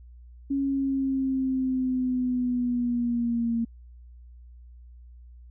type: linear sweep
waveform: sine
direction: down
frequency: 277.2 to 230 Hz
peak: -23 dBFS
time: 0.5-3.65 s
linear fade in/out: 10 ms
effects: added 60 Hz sine -45 dBFS peak until 5.5 s